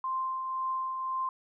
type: tone with tremolo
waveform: sine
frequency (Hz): 1046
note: C6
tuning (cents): -1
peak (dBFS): -28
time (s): 0.04-1.29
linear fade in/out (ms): 2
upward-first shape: triangle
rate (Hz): 1.9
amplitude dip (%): 40
effects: none